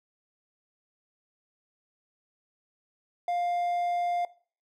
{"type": "tone", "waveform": "triangle", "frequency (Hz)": 702, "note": "F5", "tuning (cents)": 9, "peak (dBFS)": -24, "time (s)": [3.28, 4.25], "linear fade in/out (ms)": 2, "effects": ["noise-tail reverb RT60 0.4 s tail -18 dB re dry"]}